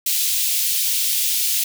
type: high-pass noise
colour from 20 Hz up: white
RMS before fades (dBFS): -20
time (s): 0.06-1.64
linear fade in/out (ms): 5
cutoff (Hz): 2700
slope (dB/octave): 24
effects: none